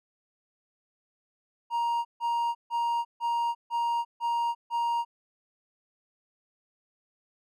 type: tone bursts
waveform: triangle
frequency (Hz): 939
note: A#5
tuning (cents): +12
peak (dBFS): -23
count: 7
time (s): 1.7-5.05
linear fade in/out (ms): 50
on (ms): 350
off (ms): 150
effects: none